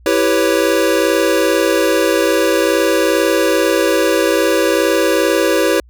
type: chord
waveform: square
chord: C# half-diminished seventh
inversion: first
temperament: equal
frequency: 329.6 / 392 / 493.9 / 554.4 Hz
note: E4 / G4 / B4 / C#5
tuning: 0 / 0 / 0 / 0 cents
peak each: -18 dBFS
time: 0.06-5.8 s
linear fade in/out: 2 ms
effects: added 60 Hz sine -41 dBFS peak until 5.89 s